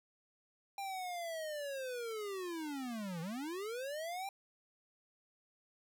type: linear two-way sweep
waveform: square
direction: down then up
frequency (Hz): 800 to 158.5 to 800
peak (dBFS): -40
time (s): 0.78-4.29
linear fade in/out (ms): 2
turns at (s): 3.21
effects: none